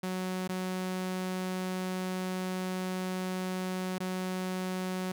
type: tone with dropouts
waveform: sawtooth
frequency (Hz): 185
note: F#3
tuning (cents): 0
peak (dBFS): -28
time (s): 0.03-5.12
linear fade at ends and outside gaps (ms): 5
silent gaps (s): 0.477-0.491 / 3.983-4.002
effects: none